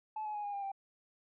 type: tone with pitch steps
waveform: sine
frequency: 864 / 847.7 / 831.7 / 816 / 800.6 / 785.5 Hz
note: A5 / G#5 / G#5 / G#5 / G5 / G5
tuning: -32 / +35 / +2 / -31 / +36 / +3 cents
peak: -35 dBFS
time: 0.16-0.718 s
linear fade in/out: 5 ms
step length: 93 ms
effects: tanh soft clip ceiling -33 dBFS